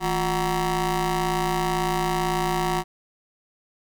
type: ring-modulated tone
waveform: 20% pulse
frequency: 193 Hz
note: G3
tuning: 27 cents flat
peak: -14 dBFS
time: 0-2.84 s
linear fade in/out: 50 ms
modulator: 550 Hz
effects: none